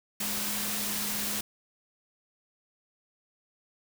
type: tone in noise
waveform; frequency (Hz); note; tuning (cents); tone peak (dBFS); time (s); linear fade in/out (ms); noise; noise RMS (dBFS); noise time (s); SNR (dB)
sine; 207.7; G#3; 0; -40; 0.2-1.41; 5; white; -32; 0.2-1.41; -11
effects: none